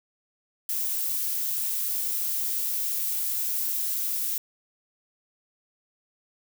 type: noise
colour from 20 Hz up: violet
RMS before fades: -28 dBFS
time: 0.69-4.38 s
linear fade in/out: 2 ms
effects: none